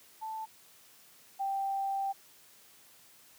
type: tone pair in turn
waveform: sine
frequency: 880 / 784 Hz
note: A5 / G5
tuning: 0 / 0 cents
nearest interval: major second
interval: 200 cents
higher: first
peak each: -36 / -30 dBFS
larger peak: second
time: 0.21-0.46 / 1.39-2.13 s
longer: second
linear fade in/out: 20 ms
effects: white hiss -59 dBFS RMS until 3.38 s + high-pass 80 Hz 12 dB/octave